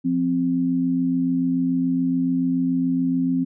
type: tone pair together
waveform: sine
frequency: 174.6 / 261.6 Hz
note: F3 / C4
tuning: 0 / 0 cents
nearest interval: perfect fifth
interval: 700 cents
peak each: -25 / -19 dBFS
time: 0.04-3.45 s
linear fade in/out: 20 ms
effects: none